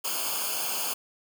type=noise with comb filter; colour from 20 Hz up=white; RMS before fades=-30 dBFS; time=0.04-0.94 s; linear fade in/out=10 ms; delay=0.52 ms; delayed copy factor=-0.95; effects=none